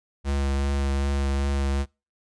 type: tone with vibrato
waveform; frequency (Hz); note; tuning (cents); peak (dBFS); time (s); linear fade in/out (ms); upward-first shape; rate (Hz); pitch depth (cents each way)
square; 69.3; C#2; 0; -23; 0.24-1.86; 50; triangle; 2.6; 20
effects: noise-tail reverb RT60 0.3 s tail -26 dB re dry + resampled to 22050 Hz